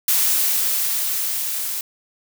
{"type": "noise with level ramp", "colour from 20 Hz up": "blue", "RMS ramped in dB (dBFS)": [-17, -26], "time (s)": [0.08, 1.81], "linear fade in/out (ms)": 2, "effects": []}